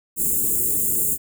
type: band-stop noise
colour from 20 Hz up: white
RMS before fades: -21 dBFS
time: 0.16-1.18 s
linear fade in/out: 50 ms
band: 470 to 7000 Hz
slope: 96 dB/octave
effects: none